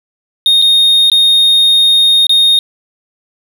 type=tone with dropouts; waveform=triangle; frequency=3700 Hz; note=A#7; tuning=14 cents flat; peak=-4 dBFS; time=0.46-2.59 s; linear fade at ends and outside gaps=1 ms; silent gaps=0.617-0.622 / 1.1-1.117 / 2.268-2.294 s; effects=none